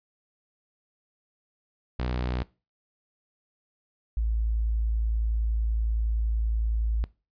sawtooth / sine tone pair in turn, 61.74 / 55.34 Hz, B1 / A1, 0 / +11 cents, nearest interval major second, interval 189 cents, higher first, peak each -23 dBFS, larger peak neither, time 1.99-2.43 / 4.17-7.04 s, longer second, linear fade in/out 0 ms, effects noise-tail reverb RT60 0.3 s tail -21 dB re dry + resampled to 11025 Hz

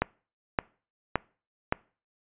click train, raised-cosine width 0.5 ms, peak -8 dBFS, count 4, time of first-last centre 0.02-1.725 s, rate 1.76 Hz, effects noise-tail reverb RT60 0.4 s tail -24 dB re dry + resampled to 8000 Hz

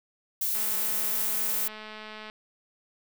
violet noise, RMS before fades -28 dBFS, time 0.41-1.68 s, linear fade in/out 5 ms
click train, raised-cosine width 0.3 ms, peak -26 dBFS, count 377, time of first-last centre 0.55-2.299 s, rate 215 Hz
effects none

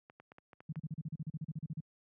clicks, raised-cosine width 0.5 ms, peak -38 dBFS, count 7, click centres 0.099 / 0.2 / 0.319 / 0.384 / 0.532 / 0.605 / 0.758 s
sine tone bursts, 155.56 Hz, D#3, in tune, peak -35 dBFS, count 16, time 0.69-1.804 s, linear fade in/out 5 ms, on 34 ms, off 38 ms
effects high-pass 100 Hz 12 dB/octave

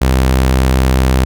sawtooth tone, 64.9 Hz, C2, 13 cents flat, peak -5 dBFS, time 0.01-1.25 s, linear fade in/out 10 ms, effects none

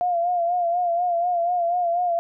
sine tone with vibrato, 698.5 Hz, F5, in tune, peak -19 dBFS, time 0.01-2.19 s, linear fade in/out 0 ms, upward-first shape sine, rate 4.1 Hz, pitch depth 55 cents each way, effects none

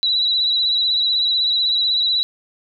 sine tone with vibrato, 3928 Hz, B7, 10 cents flat, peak -15 dBFS, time 0.03-2.23 s, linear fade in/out 0 ms, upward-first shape triangle, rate 16 Hz, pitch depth 50 cents each way, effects none

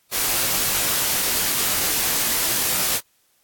white noise with comb filter, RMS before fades -21 dBFS, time 0.11-3.01 s, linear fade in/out 50 ms, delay 19 ms, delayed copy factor -0.65, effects white hiss -63 dBFS RMS until 3.43 s + AAC 64 kbps

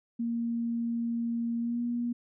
sine tone with pitch glide, 233.3 to 239 Hz, A#3 to A#3, +2 to +43 cents, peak -28 dBFS, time 0.19-2.13 s, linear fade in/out 10 ms, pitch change +41 cents, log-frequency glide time 1.59-1.81 s, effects none

